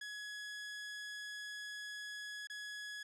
sawtooth tone with dropouts, 1682 Hz, G#6, 22 cents sharp, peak -40 dBFS, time 0.01-3.03 s, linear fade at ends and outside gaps 5 ms, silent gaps 2.472-2.498 s, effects low-pass 8000 Hz 12 dB/octave

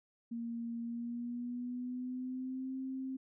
sine tone with pitch glide, 233.1 to 263.2 Hz, A#3 to C4, 0 to +10 cents, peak -37 dBFS, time 0.31-3.17 s, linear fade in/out 10 ms, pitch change +210 cents, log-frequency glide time 0.81-2.76 s, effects none

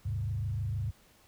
sine tone with frequency modulation, 102.9 Hz, G#2, 16 cents flat, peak -30 dBFS, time 0.05-0.91 s, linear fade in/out 10 ms, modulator 26.5 Hz, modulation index 0.97, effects pink hiss -62 dBFS RMS until 1.27 s

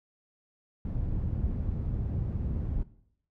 white low-pass noise, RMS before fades -31 dBFS, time 0.85-2.83 s, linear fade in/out 2 ms, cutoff 100 Hz, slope 12 dB/octave, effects noise-tail reverb RT60 0.7 s tail -17 dB re dry

